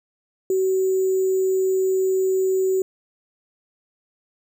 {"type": "tone with sample-and-hold", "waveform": "sine", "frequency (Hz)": 377.9, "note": "F#4", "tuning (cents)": 37, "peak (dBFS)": -17, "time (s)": [0.5, 2.82], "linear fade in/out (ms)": 2, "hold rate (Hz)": 7350, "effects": []}